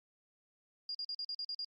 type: tone bursts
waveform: sine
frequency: 4825 Hz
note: D8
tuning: 46 cents sharp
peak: -37 dBFS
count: 8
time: 0.89-1.647 s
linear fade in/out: 2 ms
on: 57 ms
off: 43 ms
effects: Opus 48 kbps